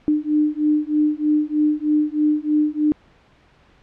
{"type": "beating tone pair", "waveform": "sine", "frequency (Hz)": [300, 303.2], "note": ["D4", "D#4"], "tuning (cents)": [37, -45], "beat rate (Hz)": 3.2, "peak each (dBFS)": -19, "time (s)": [0.08, 2.92], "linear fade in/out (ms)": 0, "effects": ["pink hiss -54 dBFS RMS until 3.82 s", "low-pass 3000 Hz 12 dB/octave"]}